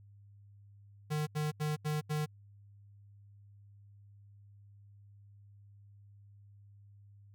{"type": "tone bursts", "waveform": "square", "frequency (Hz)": 151.7, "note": "D#3", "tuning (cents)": -44, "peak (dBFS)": -32, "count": 5, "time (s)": [1.1, 2.262], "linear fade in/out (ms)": 20, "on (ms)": 170, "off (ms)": 78, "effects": ["added 101 Hz sine -55 dBFS peak until 7.34 s"]}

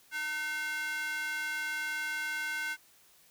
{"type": "tone with high-pass filter", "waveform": "square", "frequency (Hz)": 304.5, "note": "D#4", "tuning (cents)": -37, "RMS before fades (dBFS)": -35, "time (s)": [0.11, 2.77], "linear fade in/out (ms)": 50, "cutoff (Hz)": 1700, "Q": 5.4, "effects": ["white hiss -62 dBFS RMS until 3.3 s"]}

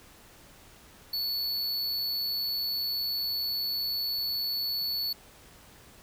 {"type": "tone", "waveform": "square", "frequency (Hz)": 4435, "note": "C#8", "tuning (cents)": 0, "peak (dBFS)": -29, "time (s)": [1.13, 5.13], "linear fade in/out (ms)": 5, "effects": ["pink hiss -54 dBFS RMS until 6.02 s"]}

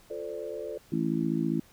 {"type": "chord", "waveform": "sine", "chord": "D minor seventh", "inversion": "first", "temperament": "equal with one note detuned", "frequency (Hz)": [349.2, 440, 518.7, 587.3], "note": ["F4", "A4", "C5", "D5"], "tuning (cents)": [0, 0, -15, 0], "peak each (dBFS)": [-42, -37, -40, -39], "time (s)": [0.1, 0.78], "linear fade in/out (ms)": 5}
{"type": "harmonic tone", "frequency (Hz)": 55, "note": "A1", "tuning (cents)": 0, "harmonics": [3, 4, 5, 6], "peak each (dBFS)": [-31, -31, -31, -31], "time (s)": [0.92, 1.6], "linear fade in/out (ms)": 5}
{"effects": ["pink hiss -58 dBFS RMS until 1.72 s"]}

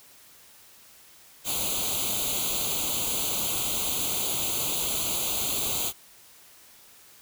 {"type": "noise with comb filter", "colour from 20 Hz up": "white", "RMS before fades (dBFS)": -28, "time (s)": [1.44, 5.93], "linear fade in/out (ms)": 50, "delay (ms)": 0.28, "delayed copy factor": 1, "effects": ["white hiss -53 dBFS RMS until 7.21 s"]}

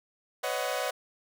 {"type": "tone cluster", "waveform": "sawtooth", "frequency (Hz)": [505, 561, 628, 741], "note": ["B4", "C#5", "D#5", "F#5"], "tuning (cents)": [39, 21, 16, 2], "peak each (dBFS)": -31, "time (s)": [0.43, 0.91], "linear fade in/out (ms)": 10, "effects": []}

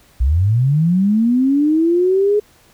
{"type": "linear sweep", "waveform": "sine", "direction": "up", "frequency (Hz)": [57.1, 422.6], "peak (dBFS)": -11, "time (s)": [0.2, 2.4], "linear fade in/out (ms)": 10, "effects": ["pink hiss -51 dBFS RMS until 2.73 s"]}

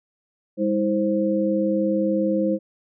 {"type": "tone cluster", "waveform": "sine", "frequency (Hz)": [201.9, 321.9, 525], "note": ["G#3", "E4", "C5"], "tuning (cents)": [-49, -41, 6], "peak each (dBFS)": -23, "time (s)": [0.57, 2.59], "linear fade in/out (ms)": 50, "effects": []}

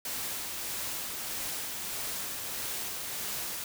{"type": "noise with tremolo", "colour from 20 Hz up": "white", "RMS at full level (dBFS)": -35, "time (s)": [0.05, 3.64], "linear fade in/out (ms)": 2, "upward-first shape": "sine", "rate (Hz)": 1.6, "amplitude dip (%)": 25, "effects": []}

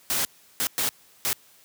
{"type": "noise bursts at uneven times", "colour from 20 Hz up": "white", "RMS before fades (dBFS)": -25, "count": 4, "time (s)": [[0.1, 0.25], [0.6, 0.67], [0.78, 0.89], [1.25, 1.33]], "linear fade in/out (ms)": 0, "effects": ["white hiss -56 dBFS RMS until 1.64 s", "high-pass 80 Hz 12 dB/octave"]}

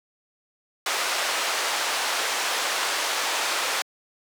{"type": "band-pass noise", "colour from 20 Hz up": "pink", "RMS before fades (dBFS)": -26, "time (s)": [0.86, 3.82], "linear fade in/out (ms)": 2, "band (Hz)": [720, 7600], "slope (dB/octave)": 12, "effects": ["high-pass 300 Hz 12 dB/octave"]}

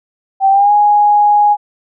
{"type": "tone with pitch glide", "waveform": "sine", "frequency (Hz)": [778, 829], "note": ["G5", "G#5"], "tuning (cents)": [-13, -3], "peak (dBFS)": -6, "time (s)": [0.4, 1.57], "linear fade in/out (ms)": 50, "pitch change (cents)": 110, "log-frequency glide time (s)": [0.5, 0.72], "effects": []}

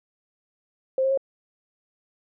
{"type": "tone with pitch steps", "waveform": "sine", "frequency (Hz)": [526, 534.3, 542.7], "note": ["C5", "C5", "C#5"], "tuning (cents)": [9, 36, -37], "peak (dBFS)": -19, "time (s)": [0.98, 1.175], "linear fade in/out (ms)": 2, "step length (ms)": 65, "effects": []}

